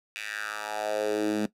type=tone with high-pass filter sweep; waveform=10% pulse; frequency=106.1 Hz; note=G#2; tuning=38 cents sharp; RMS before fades=-30 dBFS; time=0.16-1.46 s; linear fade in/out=0 ms; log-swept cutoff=2400 to 220 Hz; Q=3.5; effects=noise-tail reverb RT60 0.1 s tail -17 dB re dry + low-pass 12000 Hz 12 dB/octave